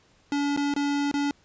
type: tone with dropouts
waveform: square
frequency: 285.8 Hz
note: D4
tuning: 47 cents flat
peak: -24 dBFS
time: 0.32-1.31 s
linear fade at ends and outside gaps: 1 ms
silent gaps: 0.564-0.574 / 0.739-0.763 / 1.114-1.14 s
effects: pink hiss -61 dBFS RMS until 1.44 s + resampled to 16000 Hz